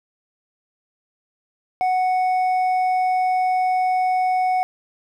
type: tone with hard clipping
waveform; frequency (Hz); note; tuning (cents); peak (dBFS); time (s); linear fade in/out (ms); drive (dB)
sine; 740; F#5; 0; -18; 1.81-4.63; 0; 4
effects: none